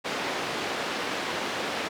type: band-pass noise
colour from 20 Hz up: pink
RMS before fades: -31 dBFS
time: 0.04-1.89 s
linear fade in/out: 20 ms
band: 310 to 4000 Hz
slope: 12 dB/octave
effects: none